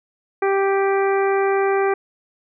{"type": "harmonic tone", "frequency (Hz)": 392, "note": "G4", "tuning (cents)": 0, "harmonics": [1, 2, 3, 4, 5, 6], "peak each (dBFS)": [-17, -23, -27, -29, -31, -33], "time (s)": [0.42, 1.94], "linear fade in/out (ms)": 5, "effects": []}